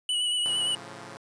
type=tone with vibrato; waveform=square; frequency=2947 Hz; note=F#7; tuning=8 cents flat; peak=-25 dBFS; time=0.09-0.75 s; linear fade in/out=2 ms; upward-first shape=sine; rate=8.7 Hz; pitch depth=27 cents each way
type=chord; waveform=5% pulse; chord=A augmented; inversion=none; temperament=equal; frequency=110 / 138.59 / 174.61 Hz; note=A2 / C#3 / E#3; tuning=0 / 0 / 0 cents; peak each=-34 dBFS; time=0.46-1.17 s; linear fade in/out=0 ms
effects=resampled to 22050 Hz